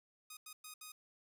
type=tone bursts at uneven times; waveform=5% pulse; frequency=1244.5 Hz; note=D#6; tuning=in tune; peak=-37 dBFS; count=4; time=0.3-0.37 / 0.46-0.53 / 0.64-0.74 / 0.81-0.92 s; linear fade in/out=5 ms; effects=none